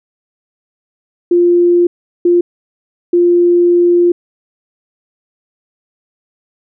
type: tone bursts at uneven times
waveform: sine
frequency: 349.2 Hz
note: F4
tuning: in tune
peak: -6 dBFS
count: 3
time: 1.31-1.87 / 2.25-2.41 / 3.13-4.12 s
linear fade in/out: 5 ms
effects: none